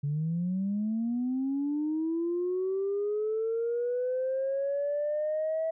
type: linear sweep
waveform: sine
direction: up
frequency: 140.3 to 651 Hz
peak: -26 dBFS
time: 0.03-5.71 s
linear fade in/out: 10 ms
effects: tanh soft clip ceiling -23 dBFS